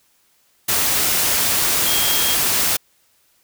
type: tone in noise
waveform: sine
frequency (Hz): 3244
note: G#7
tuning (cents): -41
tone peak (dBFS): -23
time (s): 1.86-2.35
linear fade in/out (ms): 10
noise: white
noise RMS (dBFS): -18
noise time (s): 0.68-2.77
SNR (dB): -8
effects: white hiss -60 dBFS RMS until 3.43 s